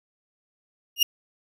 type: tone with exponential growth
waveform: 35% pulse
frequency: 2837 Hz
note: F7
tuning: 27 cents sharp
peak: -11 dBFS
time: 0.96-1.03 s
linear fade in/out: 5 ms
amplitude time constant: 15 ms
effects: none